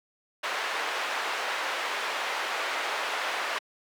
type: band-pass noise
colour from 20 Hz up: white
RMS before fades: -31 dBFS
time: 0.43-3.59 s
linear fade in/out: 10 ms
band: 530 to 2100 Hz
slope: 12 dB/octave
effects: high-pass 300 Hz 12 dB/octave